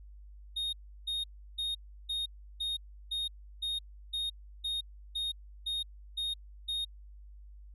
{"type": "tone bursts", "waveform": "triangle", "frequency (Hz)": 3711, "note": "A#7", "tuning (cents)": -9, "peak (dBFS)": -30, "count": 13, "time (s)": [0.56, 6.85], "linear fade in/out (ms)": 10, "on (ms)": 170, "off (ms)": 340, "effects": ["added 50 Hz sine -48 dBFS peak until 7.74 s", "resampled to 32000 Hz"]}